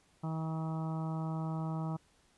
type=harmonic tone; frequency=160 Hz; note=D#3; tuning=49 cents sharp; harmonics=1 / 2 / 3 / 4 / 5 / 6 / 7 / 8; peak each=-34 / -44 / -53 / -48 / -47 / -49 / -52 / -51 dBFS; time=0.23-1.97 s; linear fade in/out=10 ms; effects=pink hiss -68 dBFS RMS until 2.37 s + resampled to 24000 Hz